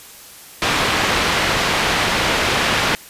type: low-pass noise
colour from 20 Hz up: white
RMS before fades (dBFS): -18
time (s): 0.62-2.95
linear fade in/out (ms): 0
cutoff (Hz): 2800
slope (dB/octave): 12
effects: white hiss -40 dBFS RMS until 3.09 s + resampled to 32000 Hz